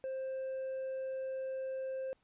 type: tone with hard clipping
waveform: sine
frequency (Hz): 527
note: C5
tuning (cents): +12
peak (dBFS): -37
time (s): 0.04-2.13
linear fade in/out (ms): 0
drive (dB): 2
effects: pink hiss -75 dBFS RMS until 2.23 s + resampled to 8000 Hz